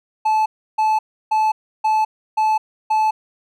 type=tone bursts; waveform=triangle; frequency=868 Hz; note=A5; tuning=24 cents flat; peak=-12 dBFS; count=6; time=0.25-3.11 s; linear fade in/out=10 ms; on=210 ms; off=320 ms; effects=none